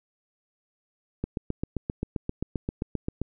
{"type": "click train", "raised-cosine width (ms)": 3, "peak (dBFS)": -15, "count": 16, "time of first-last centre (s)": [1.24, 3.216], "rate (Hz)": 7.59, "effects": []}